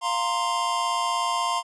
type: chord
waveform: square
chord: F suspended fourth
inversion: none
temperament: just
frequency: 698.5 / 931.3 / 1047.7 Hz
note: F5 / Bb5 / C6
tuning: 0 / -2 / +2 cents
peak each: -31 / -29 / -26 dBFS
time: 0.01-1.63 s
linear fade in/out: 50 ms
effects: resampled to 24000 Hz